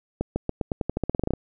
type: accelerating click train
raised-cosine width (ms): 2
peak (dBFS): -11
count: 16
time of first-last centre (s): 0.21-1.336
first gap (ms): 150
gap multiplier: 0.89
effects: none